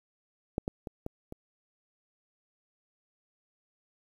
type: clicks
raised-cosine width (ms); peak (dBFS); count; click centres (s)
2; -15 / -18 / -24 / -22 / -27; 5; 0.581 / 0.679 / 0.872 / 1.064 / 1.324
effects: 9-bit